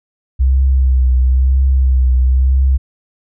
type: tone with vibrato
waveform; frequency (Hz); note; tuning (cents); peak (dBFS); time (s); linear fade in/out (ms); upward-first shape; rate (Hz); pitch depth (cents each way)
sine; 64.8; C2; -16; -8; 0.39-2.78; 20; triangle; 1; 50
effects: none